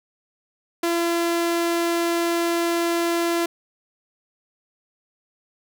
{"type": "tone", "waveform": "sawtooth", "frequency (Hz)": 339.7, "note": "F4", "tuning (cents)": -48, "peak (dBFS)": -16, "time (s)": [0.83, 3.46], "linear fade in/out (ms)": 5, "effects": []}